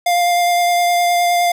square tone with vibrato, 701 Hz, F5, 6 cents sharp, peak -13 dBFS, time 0.06-1.52 s, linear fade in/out 5 ms, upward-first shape sine, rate 9.7 Hz, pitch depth 11 cents each way, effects none

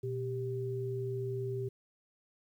sine tone pair together, 121.84 / 392 Hz, B2 / G4, -23 / 0 cents, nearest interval octave + minor sixth, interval 2023 cents, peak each -36 / -36 dBFS, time 0.03-1.69 s, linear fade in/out 10 ms, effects 11-bit

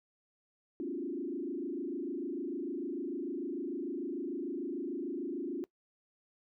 sine tone with frequency modulation, 312.8 Hz, D#4, 9 cents sharp, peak -34 dBFS, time 0.8-5.64 s, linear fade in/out 0 ms, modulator 26.7 Hz, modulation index 2.2, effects noise-tail reverb RT60 0.1 s tail -20 dB re dry

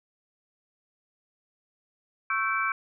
sine tone cluster, 1104 / 1326 / 1549 / 2312 Hz, C#6 / E6 / G6 / D7, -7 / +10 / -21 / -28 cents, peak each -30 dBFS, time 2.3-2.72 s, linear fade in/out 2 ms, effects none

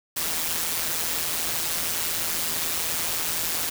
white noise with amplitude modulation, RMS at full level -24 dBFS, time 0.16-3.7 s, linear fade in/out 10 ms, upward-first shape sine, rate 164 Hz, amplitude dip 65%, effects none

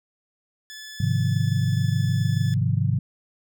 15% pulse tone, 1728 Hz, A6, 32 cents flat, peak -31 dBFS, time 0.7-2.54 s, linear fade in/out 0 ms
sine chord, F minor seventh, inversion first, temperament equal, 103.83 / 130.81 / 155.56 / 174.61 Hz, Ab2 / C3 / Eb3 / F3, 0 / 0 / 0 / 0 cents, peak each -23 / -23 / -27 / -29 dBFS, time 1-2.99 s, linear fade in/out 5 ms
effects none

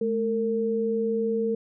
sine tone pair together, 215.1 / 455.8 Hz, A3 / A#4, -39 / -39 cents, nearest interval octave + minor second, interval 1300 cents, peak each -28 / -24 dBFS, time 0.01-1.55 s, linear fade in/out 5 ms, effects none

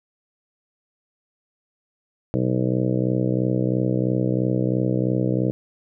harmonic tone, 63 Hz, B1, 35 cents sharp, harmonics 2 / 3 / 4 / 5 / 6 / 7 / 8 / 9 / 10, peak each -23 / -25 / -33 / -25 / -33 / -30 / -29 / -33 / -39 dBFS, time 2.34-5.51 s, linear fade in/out 0 ms, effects none

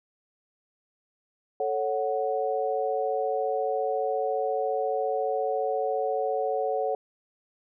sine chord, F# minor, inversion first, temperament equal, 440 / 554.4 / 740 Hz, A4 / C#5 / F#5, 0 / 0 / 0 cents, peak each -29 dBFS, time 1.6-6.95 s, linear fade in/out 2 ms, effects none

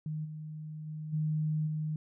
sine tone with level steps, 154.4 Hz, D#3, 13 cents flat, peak -33 / -39 / -37 / -28 / -31 dBFS, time 0.06-1.96 s, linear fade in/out 2 ms, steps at 0.24 / 0.86 / 1.12 / 1.66 s, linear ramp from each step 20 ms, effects none

